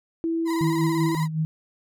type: tone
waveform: sine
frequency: 329.6 Hz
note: E4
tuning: in tune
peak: -22 dBFS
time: 0.24-1.15 s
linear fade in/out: 0 ms
type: tone with vibrato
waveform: 35% pulse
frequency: 987.8 Hz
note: B5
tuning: in tune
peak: -28 dBFS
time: 0.45-1.28 s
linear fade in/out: 50 ms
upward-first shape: square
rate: 18 Hz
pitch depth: 53 cents each way
type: tone with tremolo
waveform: sine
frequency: 157.8 Hz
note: D#3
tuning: 25 cents sharp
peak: -20 dBFS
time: 0.61-1.45 s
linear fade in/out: 0 ms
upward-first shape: sine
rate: 5.3 Hz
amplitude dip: 65%
effects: none